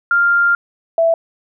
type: tone pair in turn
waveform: sine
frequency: 1396.9 / 661.9 Hz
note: F6 / E5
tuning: 0 / +7 cents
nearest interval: octave + minor second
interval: 1293 cents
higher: first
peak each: -10 dBFS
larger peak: neither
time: 0.11-0.55 / 0.98-1.14 s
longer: first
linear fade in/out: 2 ms
effects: none